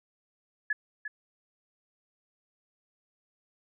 sine tone with echo, 1705 Hz, G#6, 45 cents sharp, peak -25 dBFS, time 0.7-0.73 s, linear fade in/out 5 ms, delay 350 ms, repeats 1, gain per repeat -9 dB, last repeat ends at 1.08 s, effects none

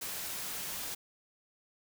white noise, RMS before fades -39 dBFS, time 0.01-0.95 s, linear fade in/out 10 ms, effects none

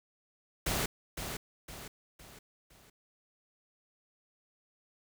pink noise with echo, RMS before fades -32 dBFS, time 0.66-0.86 s, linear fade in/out 5 ms, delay 510 ms, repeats 4, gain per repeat -7 dB, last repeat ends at 2.9 s, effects none

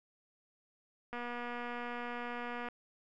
click train, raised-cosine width 0.5 ms, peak -27 dBFS, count 376, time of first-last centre 1.13-2.686 s, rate 241 Hz, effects none

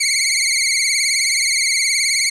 15% pulse tone with vibrato, 2175 Hz, C#7, 33 cents flat, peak -8 dBFS, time 0-2.3 s, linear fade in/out 10 ms, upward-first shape triangle, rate 19 Hz, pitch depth 110 cents each way, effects resampled to 24000 Hz + 8-bit

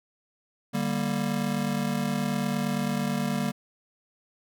square chord, G minor, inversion second, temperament just, 147 / 196 / 235.2 Hz, D3 / G3 / Bb3, +2 / 0 / +16 cents, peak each -33 / -30 / -30 dBFS, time 0.73-3.52 s, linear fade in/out 20 ms, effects none

